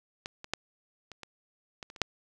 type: clicks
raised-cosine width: 0.2 ms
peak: -19 / -25 / -12 / -27 / -25 / -23 / -29 / -29 / -7 dBFS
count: 9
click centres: 0.259 / 0.444 / 0.536 / 1.117 / 1.233 / 1.828 / 1.901 / 1.962 / 2.017 s
effects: none